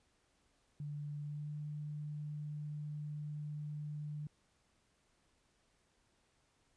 sine tone with pitch glide, 146.83 to 149.22 Hz, D3 to D3, 0 to +28 cents, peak -40 dBFS, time 0.8-4.27 s, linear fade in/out 2 ms, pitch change +28 cents, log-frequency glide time 1.23-1.51 s, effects pink hiss -75 dBFS RMS until 6.76 s + resampled to 22050 Hz

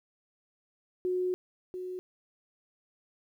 sine tone pair in turn, 364.9 / 366.5 Hz, F#4 / F#4, -24 / -16 cents, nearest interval unison, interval 8 cents, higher second, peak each -27 / -35 dBFS, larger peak first, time 1.05-1.34 / 1.74-1.99 s, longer first, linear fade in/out 0 ms, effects 11-bit

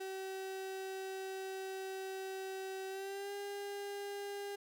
35% pulse tone with pitch glide, 382.2 to 403.1 Hz, G4 to G4, -44 to +48 cents, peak -39 dBFS, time 0-4.56 s, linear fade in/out 10 ms, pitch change +92 cents, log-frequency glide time 2.89-3.32 s, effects none

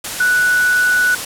sine tone in noise, 1480 Hz, F#6, in tune, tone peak -11 dBFS, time 0.2-1.15 s, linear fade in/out 5 ms, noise white, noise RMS -24 dBFS, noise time 0.04-1.25 s, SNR +10 dB, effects low-pass 12000 Hz 12 dB/octave

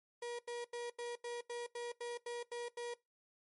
35% pulse tone bursts, 478 Hz, A#4, 43 cents sharp, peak -39 dBFS, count 11, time 0.22-2.94 s, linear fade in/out 5 ms, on 170 ms, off 85 ms, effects noise-tail reverb RT60 0.2 s tail -21 dB re dry + MP3 48 kbps

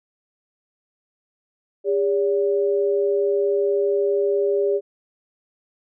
sine tone pair together, 403.9 / 571.6 Hz, G#4 / D5, -48 / -47 cents, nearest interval tritone, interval 601 cents, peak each -18 / -24 dBFS, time 1.84-4.81 s, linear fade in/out 50 ms, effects none

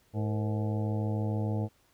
harmonic tone with a mistuned harmonic, 106.7 Hz, G#2, 47 cents sharp, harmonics 1 / 2 / 3 / 4 / 5 / 6 / 7 / 8, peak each -29 / -35 / -39 / -41 / -43 / -45 / -46 / -47 dBFS, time 0.13-1.69 s, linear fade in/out 50 ms, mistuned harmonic 4, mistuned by +130 cents, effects pink hiss -67 dBFS RMS until 1.93 s

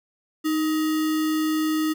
sine tone with sample-and-hold, 311.7 Hz, D#4, 3 cents sharp, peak -20 dBFS, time 0.44-1.94 s, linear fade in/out 20 ms, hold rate 1575 Hz, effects none

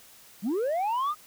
sine linear sweep, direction up, 173.7 to 1258 Hz, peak -22 dBFS, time 0.42-1.15 s, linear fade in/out 50 ms, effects tanh soft clip ceiling -24 dBFS + white hiss -53 dBFS RMS until 1.26 s

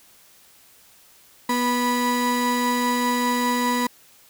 35% pulse tone pair together, 244.5 / 983 Hz, B3 / B5, -17 / -8 cents, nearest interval 2 octaves, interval 2409 cents, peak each -21 dBFS, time 1.49-3.87 s, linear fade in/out 5 ms, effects white hiss -53 dBFS RMS until 4.29 s

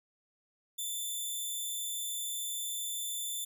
10% pulse tone, 3533 Hz, A7, 6 cents sharp, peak -27 dBFS, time 0.78-3.45 s, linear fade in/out 10 ms, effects none

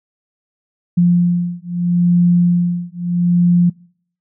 sine beating tone pair, 174.61 / 175.38 Hz, F3 / F3, 0 / +8 cents, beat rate 0.77 Hz, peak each -14 dBFS, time 0.97-3.7 s, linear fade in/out 10 ms, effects noise-tail reverb RT60 0.6 s tail -26 dB re dry

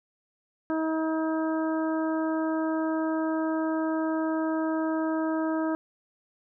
harmonic tone, 318.5 Hz, D#4, 41 cents sharp, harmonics 1 / 2 / 3 / 4 / 5, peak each -26 / -32 / -36 / -38 / -40 dBFS, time 0.7-5.75 s, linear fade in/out 0 ms, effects none

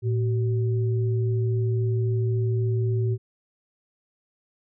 sine tone pair together, 112.97 / 380 Hz, A2 / F#4, +46 / +46 cents, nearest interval octave + major sixth, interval 2100 cents, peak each -21 / -30 dBFS, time 0.02-3.18 s, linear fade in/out 50 ms, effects none

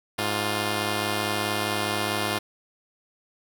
5% pulse tone pair together, 104.7 / 352.2 Hz, G#2 / F4, +15 / +15 cents, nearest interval octave + major sixth, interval 2100 cents, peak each -16 dBFS, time 0.18-2.39 s, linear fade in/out 10 ms, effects none

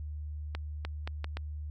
accelerating click train, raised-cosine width 0.3 ms, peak -21 dBFS, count 5, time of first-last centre 0.55-1.37 s, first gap 300 ms, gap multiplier 0.75, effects added 75 Hz sine -36 dBFS peak until 1.7 s

